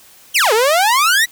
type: exponential two-way sweep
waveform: sawtooth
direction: down then up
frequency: 3315 to 415.3 to 1997 Hz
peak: -7 dBFS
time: 0.34-1.26 s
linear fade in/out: 20 ms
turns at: 0.53 s
effects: white hiss -45 dBFS RMS until 1.31 s